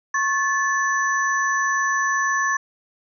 sine tone cluster, 1093 / 1739 / 5990 Hz, C#6 / A6 / F#8, -25 / -21 / +20 cents, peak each -22 / -21 / -30 dBFS, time 0.14-2.57 s, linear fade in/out 5 ms, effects none

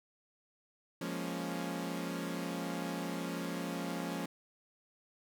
sawtooth chord, Bb minor seventh, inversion second, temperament equal, 174.61 / 207.7 / 233.1 / 277.2 Hz, F3 / Ab3 / Bb3 / Db4, 0 / 0 / 0 / 0 cents, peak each -36 / -40 / -40 / -37 dBFS, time 1.01-4.26 s, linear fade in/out 5 ms, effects none

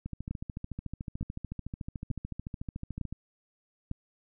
two click trains, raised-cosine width 5 ms, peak -24 / -21 dBFS, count 43 / 5, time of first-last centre 0.06-3.126 / 0.31-3.914 s, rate 13.7 / 1.11 Hz, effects none

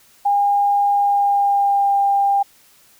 sine tone with pitch glide, 810 to 798.4 Hz, G#5 to G5, -43 to +32 cents, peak -13 dBFS, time 0.25-2.43 s, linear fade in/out 10 ms, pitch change -25 cents, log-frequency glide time 0.92-1.97 s, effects white hiss -52 dBFS RMS until 2.99 s

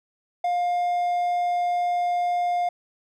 triangle tone with ADSR envelope, 707 Hz, F5, 21 cents sharp, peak -17 dBFS, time 0.44-2.69 s, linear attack 6 ms, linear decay 6 ms, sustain -2 dB, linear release 5 ms, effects none

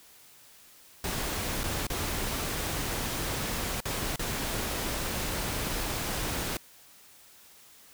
pink noise with dropouts, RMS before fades -32 dBFS, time 1.04-6.57 s, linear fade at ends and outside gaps 2 ms, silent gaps 1.634-1.639 / 1.869-1.9 / 3.805-3.854 / 4.16-4.193 s, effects white hiss -55 dBFS RMS until 7.93 s

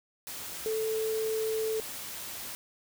sine tone in noise, 440 Hz, A4, in tune, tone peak -28 dBFS, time 0.66-1.8 s, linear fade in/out 0 ms, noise white, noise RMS -40 dBFS, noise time 0.27-2.55 s, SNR +9 dB, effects none

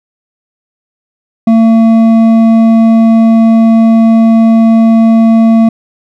sine tone with hard clipping, 225.8 Hz, A3, 45 cents sharp, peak -4 dBFS, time 1.47-5.69 s, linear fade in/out 5 ms, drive 7 dB, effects none

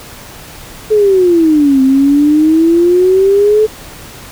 sine exponential two-way sweep, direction down then up, 436.8 to 261.6 to 436.8 Hz, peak -5 dBFS, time 0.9-3.67 s, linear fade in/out 20 ms, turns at 1.82 s, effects pink hiss -32 dBFS RMS until 4.31 s

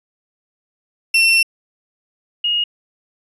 35% pulse / sine tone pair in turn, 2706 / 2867 Hz, E7 / F7, +45 / +45 cents, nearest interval minor second, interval 100 cents, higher second, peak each -9 / -15 dBFS, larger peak first, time 1.14-1.43 / 2.44-2.64 s, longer first, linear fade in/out 5 ms, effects resampled to 24000 Hz

